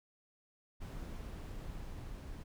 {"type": "noise with level ramp", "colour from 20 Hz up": "brown", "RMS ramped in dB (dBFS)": [-43, -46], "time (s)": [0.8, 2.44], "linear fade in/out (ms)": 20, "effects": []}